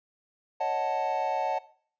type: chord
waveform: triangle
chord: D# half-diminished seventh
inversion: third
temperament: equal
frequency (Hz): 554.4 / 622.3 / 740 / 880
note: C#5 / D#5 / F#5 / A5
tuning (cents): 0 / 0 / 0 / 0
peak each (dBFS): -32 / -32 / -28 / -28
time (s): 0.6-1.59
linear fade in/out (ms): 10
effects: noise-tail reverb RT60 0.5 s tail -18 dB re dry + resampled to 16000 Hz